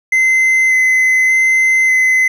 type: tone with vibrato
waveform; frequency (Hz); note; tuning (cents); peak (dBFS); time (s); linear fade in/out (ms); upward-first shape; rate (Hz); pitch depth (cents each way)
triangle; 2052; C7; -34; -7; 0.12-2.28; 5; square; 0.85; 8
effects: none